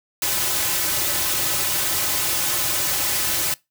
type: noise with comb filter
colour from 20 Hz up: white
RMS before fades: -22 dBFS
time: 0.22-3.54 s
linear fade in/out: 2 ms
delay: 4.3 ms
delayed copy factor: -0.95
effects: noise-tail reverb RT60 0.2 s tail -22 dB re dry